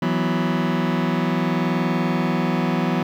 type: chord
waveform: sawtooth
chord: E suspended second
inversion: none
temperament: just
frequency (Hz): 164.81 / 185.42 / 247.2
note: E3 / F#3 / B3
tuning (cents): 0 / +4 / +2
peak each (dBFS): -19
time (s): 0.02-3.03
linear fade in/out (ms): 5
effects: low-pass 3000 Hz 12 dB/octave + 9-bit